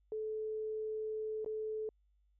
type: tone with dropouts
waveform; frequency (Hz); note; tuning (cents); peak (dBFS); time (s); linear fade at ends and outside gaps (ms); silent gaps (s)
sine; 433.9; A4; -24; -36; 0.12-1.89; 1; 1.446-1.461
effects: added 50 Hz sine -69 dBFS peak until 2.39 s